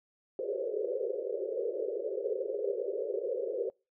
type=band-pass noise; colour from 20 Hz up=pink; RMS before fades=-34 dBFS; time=0.39-3.7 s; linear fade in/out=2 ms; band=380 to 560 Hz; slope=96 dB/octave; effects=noise-tail reverb RT60 0.3 s tail -26 dB re dry